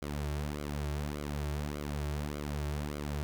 sawtooth tone with flanger, 73.42 Hz, D2, in tune, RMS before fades -36 dBFS, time 0.02-3.23 s, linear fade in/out 0 ms, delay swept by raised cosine 1.1 to 4.1 ms, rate 1.7 Hz, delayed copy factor -0.75, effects 10-bit

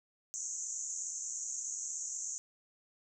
white band-pass noise, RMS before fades -40 dBFS, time 0.34-2.38 s, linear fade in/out 0 ms, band 6200 to 7300 Hz, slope 96 dB/octave, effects none

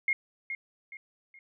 sine tone with echo, 2142 Hz, C7, 40 cents sharp, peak -23 dBFS, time 0.08-0.13 s, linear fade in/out 2 ms, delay 420 ms, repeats 3, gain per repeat -9 dB, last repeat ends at 1.39 s, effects none

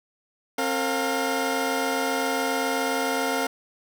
20% pulse tone cluster, 267.9 / 456.2 / 708 Hz, C4 / A#4 / F5, +41 / -37 / +23 cents, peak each -23 dBFS, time 0.58-3.47 s, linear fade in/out 5 ms, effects none

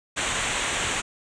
pink noise with comb filter, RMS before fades -26 dBFS, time 0.16-1.02 s, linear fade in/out 20 ms, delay 0.2 ms, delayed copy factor -0.65, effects resampled to 22050 Hz

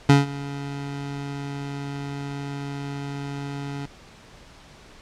25% pulse tone with ADSR envelope, 140.9 Hz, C#3, 29 cents sharp, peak -6 dBFS, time 0.09-3.86 s, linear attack 5 ms, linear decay 160 ms, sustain -20 dB, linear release 5 ms, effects pink hiss -48 dBFS RMS until 5.01 s + low-pass 6000 Hz 12 dB/octave

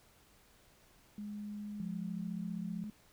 sine tone with pitch glide, 207.7 to 211.5 Hz, G#3 to G#3, 0 to +32 cents, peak -40 dBFS, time 1.18-2.9 s, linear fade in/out 2 ms, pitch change +32 cents, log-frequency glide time 1.88-2.36 s
sine tone, 175.9 Hz, F3, 13 cents sharp, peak -39 dBFS, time 1.8-2.84 s, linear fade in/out 0 ms
effects pink hiss -65 dBFS RMS until 3.12 s

